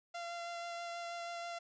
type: tone with vibrato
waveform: sawtooth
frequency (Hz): 687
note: F5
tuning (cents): -29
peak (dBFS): -37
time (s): 0.14-1.59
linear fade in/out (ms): 10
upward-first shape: sine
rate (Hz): 6.2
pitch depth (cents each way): 10
effects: resampled to 16000 Hz